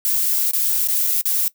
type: noise with dropouts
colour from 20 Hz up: violet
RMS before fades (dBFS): -19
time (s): 0.05-1.48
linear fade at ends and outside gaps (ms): 0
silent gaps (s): 0.511-0.534 / 0.873-0.886 / 1.067-1.072 / 1.212-1.255
effects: noise-tail reverb RT60 0.1 s tail -19 dB re dry